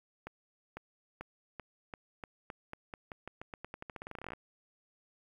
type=accelerating click train; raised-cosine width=0.5 ms; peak=-27 dBFS; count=30; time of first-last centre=0.27-4.334 s; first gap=500 ms; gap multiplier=0.88; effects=10-bit